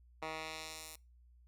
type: tone with band-pass filter sweep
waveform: 10% pulse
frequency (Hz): 158.1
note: D#3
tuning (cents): +28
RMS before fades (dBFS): -45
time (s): 0.22-0.96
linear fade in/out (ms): 5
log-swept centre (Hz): 1400 to 12000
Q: 0.76
effects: noise-tail reverb RT60 0.3 s tail -24 dB re dry + added 60 Hz sine -60 dBFS peak until 1.47 s